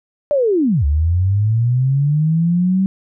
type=linear two-way sweep; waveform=sine; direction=down then up; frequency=601 to 69.3 to 193.9 Hz; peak=-12 dBFS; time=0.31-2.86 s; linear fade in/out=0 ms; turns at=0.85 s; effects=none